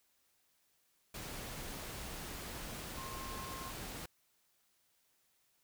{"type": "tone in noise", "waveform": "sine", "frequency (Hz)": 1065, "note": "C6", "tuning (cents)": 30, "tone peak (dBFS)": -47, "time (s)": [2.97, 3.71], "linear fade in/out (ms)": 5, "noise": "pink", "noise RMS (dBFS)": -45, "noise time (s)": [1.14, 4.06], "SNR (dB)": -5, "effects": ["white hiss -75 dBFS RMS until 5.63 s"]}